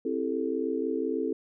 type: chord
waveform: sine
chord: A minor seventh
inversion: first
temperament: just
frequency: 264 / 330 / 396 / 440 Hz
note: C4 / E4 / G4 / A4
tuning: +16 / +2 / +18 / 0 cents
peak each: -32 / -32 / -35 / -31 dBFS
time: 0.05-1.33 s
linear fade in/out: 5 ms
effects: none